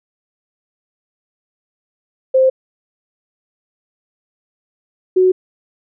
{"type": "tone pair in turn", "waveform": "sine", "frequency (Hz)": [523.3, 370.5], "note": ["C5", "F#4"], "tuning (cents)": [0, 2], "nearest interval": "tritone", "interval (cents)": 598, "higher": "first", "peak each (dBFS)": -8, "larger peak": "neither", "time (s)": [[2.34, 2.5], [5.16, 5.32]], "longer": "neither", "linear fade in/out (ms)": 10, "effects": []}